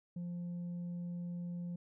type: tone with tanh clipping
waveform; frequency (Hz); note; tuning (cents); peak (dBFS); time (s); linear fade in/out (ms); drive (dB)
triangle; 174.61; F3; 0; -39; 0.16-1.76; 5; 7
effects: none